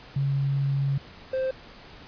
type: tone pair in turn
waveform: sine / triangle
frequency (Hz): 138.59 / 523.2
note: C#3 / C5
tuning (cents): 0 / 0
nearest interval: octave + major seventh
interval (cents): 2300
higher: second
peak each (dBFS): -22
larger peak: neither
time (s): 0.16-0.98 / 1.33-1.51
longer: first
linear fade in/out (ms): 5
effects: pink hiss -47 dBFS RMS until 2.07 s + resampled to 11025 Hz